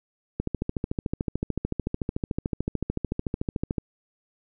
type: click train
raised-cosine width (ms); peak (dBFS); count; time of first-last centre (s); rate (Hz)
3; -13; 47; 0.4-3.782; 13.6
effects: none